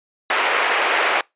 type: band-pass noise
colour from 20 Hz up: white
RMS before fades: -19 dBFS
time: 0.3-1.21 s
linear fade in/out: 2 ms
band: 410 to 2500 Hz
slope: 24 dB/octave
effects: noise-tail reverb RT60 0.2 s tail -25 dB re dry + resampled to 8000 Hz